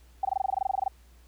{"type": "tone bursts", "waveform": "sine", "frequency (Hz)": 771, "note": "G5", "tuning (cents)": -29, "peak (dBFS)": -22, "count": 16, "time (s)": [0.23, 0.881], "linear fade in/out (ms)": 5, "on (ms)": 21, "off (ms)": 21, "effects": ["added 60 Hz sine -53 dBFS peak until 1.27 s", "pink hiss -63 dBFS RMS until 1.27 s"]}